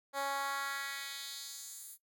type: tone with high-pass filter sweep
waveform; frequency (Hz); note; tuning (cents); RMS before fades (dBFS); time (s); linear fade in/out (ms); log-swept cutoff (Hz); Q
10% pulse; 277.2; C#4; 0; -40; 0.13-1.98; 50; 570 to 11000; 1.5
effects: noise-tail reverb RT60 0.1 s tail -18 dB re dry